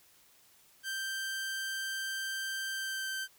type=tone with pitch glide; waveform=sawtooth; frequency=1568 to 1555.4 Hz; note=G6 to G6; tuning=0 to -14 cents; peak=-31 dBFS; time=0.83-3.28 s; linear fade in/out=50 ms; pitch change=-14 cents; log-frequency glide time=2.73-3.1 s; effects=white hiss -63 dBFS RMS until 3.38 s